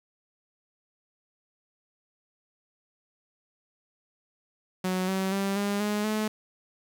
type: tone with pitch steps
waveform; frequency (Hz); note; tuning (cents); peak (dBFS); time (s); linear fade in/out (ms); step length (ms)
sawtooth; 185 / 190.64 / 196.45 / 202.4 / 208.6 / 215; F#3 / G3 / G3 / G#3 / G#3 / A3; 0 / -48 / +4 / -44 / +8 / -40; -22; 4.84-6.28; 5; 240
effects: 9-bit